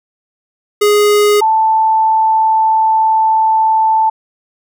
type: tone pair in turn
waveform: square / sine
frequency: 415.3 / 881.6 Hz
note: G#4 / A5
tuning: 0 / +3 cents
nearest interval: octave + minor second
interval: 1303 cents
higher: second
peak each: -8 dBFS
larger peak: neither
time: 0.81-1.41 / 1.41-4.1 s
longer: second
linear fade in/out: 10 ms
effects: none